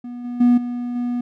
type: tone with level steps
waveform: triangle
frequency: 243.2 Hz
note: B3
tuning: 26 cents flat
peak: -27 / -23 / -8 / -21 / -18 dBFS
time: 0.04-1.21 s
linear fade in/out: 5 ms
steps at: 0.24 / 0.4 / 0.57 / 0.95 s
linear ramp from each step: 10 ms
effects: tanh soft clip ceiling -4 dBFS